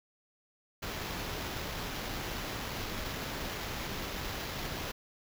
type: noise with sample-and-hold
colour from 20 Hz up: pink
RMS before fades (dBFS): -38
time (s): 0.82-4.92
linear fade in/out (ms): 10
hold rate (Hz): 8820
effects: none